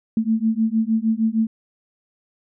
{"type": "beating tone pair", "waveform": "sine", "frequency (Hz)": [219.3, 225.8], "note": ["A3", "A3"], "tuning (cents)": [-6, 45], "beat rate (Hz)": 6.5, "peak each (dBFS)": -20, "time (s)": [0.17, 1.47], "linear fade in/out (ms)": 2, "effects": []}